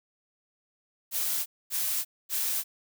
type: noise bursts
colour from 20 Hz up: blue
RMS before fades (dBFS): -29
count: 3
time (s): 1.11-2.64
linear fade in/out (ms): 50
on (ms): 350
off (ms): 240
effects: none